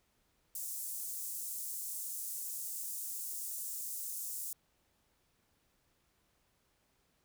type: high-pass noise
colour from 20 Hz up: pink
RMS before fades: -41 dBFS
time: 0.55-4.53 s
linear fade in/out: 2 ms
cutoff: 7600 Hz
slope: 24 dB/octave
effects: pink hiss -75 dBFS RMS until 7.24 s